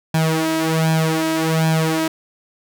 sawtooth tone with flanger, 160.3 Hz, E3, 48 cents flat, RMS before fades -18 dBFS, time 0.14-2.08 s, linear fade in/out 5 ms, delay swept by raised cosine 1.2 to 3.2 ms, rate 1.3 Hz, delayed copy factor +0.8, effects none

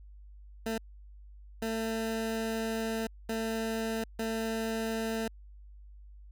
20% pulse tone bursts at uneven times, 223.9 Hz, A3, 30 cents sharp, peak -26 dBFS, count 4, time 0.66-0.78 / 1.62-3.07 / 3.29-4.04 / 4.19-5.28 s, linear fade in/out 5 ms, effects added 50 Hz sine -48 dBFS peak until 6.31 s

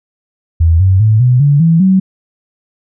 sine tone with pitch steps, 82.41 / 94.66 / 108.74 / 124.91 / 143.48 / 164.82 / 189.33 Hz, E2 / F#2 / A2 / B2 / D3 / E3 / F#3, 0 / +40 / -20 / +20 / -40 / 0 / +40 cents, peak -5 dBFS, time 0.6-2 s, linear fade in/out 10 ms, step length 200 ms, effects none

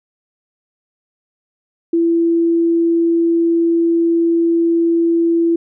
sine tone, 335.2 Hz, E4, 29 cents sharp, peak -11 dBFS, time 1.93-5.56 s, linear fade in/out 5 ms, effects none

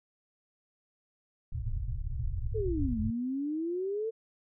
pink low-pass noise, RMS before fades -33 dBFS, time 1.52-3.11 s, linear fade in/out 10 ms, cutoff 130 Hz, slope 96 dB/octave
sine exponential two-way sweep, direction down then up, 457.6 to 212 to 457.6 Hz, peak -30 dBFS, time 2.54-4.11 s, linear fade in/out 20 ms, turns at 3 s
effects none

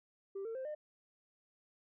sine tone with pitch steps, 392 / 452.9 / 523.3 / 604.5 Hz, G4 / A#4 / C5 / D5, 0 / -50 / 0 / +50 cents, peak -37 dBFS, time 0.35-0.75 s, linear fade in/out 10 ms, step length 100 ms, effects tanh soft clip ceiling -37 dBFS

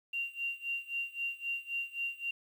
sine tone with tremolo, 2768 Hz, F7, 16 cents flat, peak -31 dBFS, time 0.13-2.31 s, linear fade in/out 5 ms, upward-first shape sine, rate 3.8 Hz, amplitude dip 90%, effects 10-bit

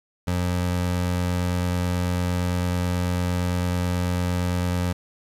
25% pulse tone, 89 Hz, F2, 33 cents sharp, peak -18 dBFS, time 0.27-4.93 s, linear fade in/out 10 ms, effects resampled to 32000 Hz + 8-bit

